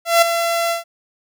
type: tone with ADSR envelope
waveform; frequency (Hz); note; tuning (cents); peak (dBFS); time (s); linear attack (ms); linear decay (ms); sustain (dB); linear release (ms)
sawtooth; 677; E5; +46; -4; 0.05-0.84; 170; 8; -9; 130
effects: none